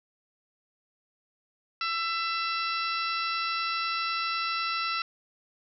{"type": "harmonic tone", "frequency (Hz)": 668, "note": "E5", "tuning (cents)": 23, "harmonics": [2, 3, 4, 5, 6, 7, 8], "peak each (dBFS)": [-30, -38, -34, -45, -37, -40, -39], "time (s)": [1.81, 5.02], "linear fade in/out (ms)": 2, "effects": []}